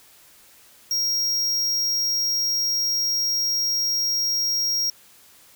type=tone; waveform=square; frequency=5600 Hz; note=F8; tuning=4 cents sharp; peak=-21 dBFS; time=0.91-4.9 s; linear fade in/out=2 ms; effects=white hiss -52 dBFS RMS until 5.55 s